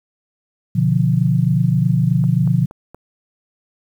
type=chord; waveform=sine; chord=B diminished; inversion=none; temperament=equal; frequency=123.47 / 146.83 / 174.61 Hz; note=B2 / D3 / F3; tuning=0 / 0 / 0 cents; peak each=-17 dBFS; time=0.75-2.66 s; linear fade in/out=10 ms
type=click train; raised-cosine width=1 ms; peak=-23 dBFS; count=4; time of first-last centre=2.24-2.946 s; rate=4.25 Hz
effects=8-bit